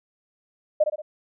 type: tone with echo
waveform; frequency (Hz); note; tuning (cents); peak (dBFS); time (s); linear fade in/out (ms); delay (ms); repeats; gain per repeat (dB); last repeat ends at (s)
sine; 609; D#5; -37; -14; 0.8-0.84; 10; 60; 3; -6; 1.02
effects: none